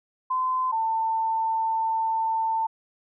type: tone pair in turn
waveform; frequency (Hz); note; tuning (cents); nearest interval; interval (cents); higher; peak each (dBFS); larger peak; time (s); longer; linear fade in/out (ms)
sine; 1027 / 894.4; C6 / A5; -33 / +28; major second; 239; first; -22; neither; 0.3-0.72 / 0.72-2.67; second; 10
effects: none